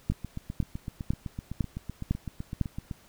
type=two click trains; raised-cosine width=5 ms; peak=-13 / -22 dBFS; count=6 / 23; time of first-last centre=0.1-2.613 / 0.12-2.912 s; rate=1.99 / 7.88 Hz; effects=pink hiss -58 dBFS RMS until 3.08 s